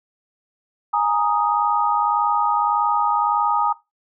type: chord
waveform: sine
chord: Ab suspended second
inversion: none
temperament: equal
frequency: 830.6 / 932.3 / 1244.5 Hz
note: Ab5 / Bb5 / Eb6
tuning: 0 / 0 / 0 cents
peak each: -21 dBFS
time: 0.93-3.73 s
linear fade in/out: 10 ms
effects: noise-tail reverb RT60 0.2 s tail -17 dB re dry